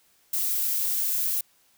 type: noise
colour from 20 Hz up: violet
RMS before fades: -26 dBFS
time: 0.33-1.41 s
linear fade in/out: 5 ms
effects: white hiss -63 dBFS RMS until 1.77 s